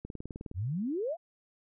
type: click train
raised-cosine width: 3 ms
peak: -27 dBFS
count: 10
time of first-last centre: 0.05-0.514 s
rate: 19.4 Hz
type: exponential sweep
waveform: sine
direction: up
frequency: 80.7 to 726 Hz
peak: -30 dBFS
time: 0.54-1.17 s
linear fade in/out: 50 ms
effects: none